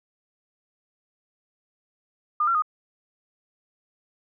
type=tone with pitch steps; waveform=sine; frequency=1212 / 1363 / 1238 Hz; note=D#6 / F6 / D#6; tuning=-46 / -43 / -9 cents; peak=-19 dBFS; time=2.4-2.622 s; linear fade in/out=5 ms; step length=74 ms; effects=none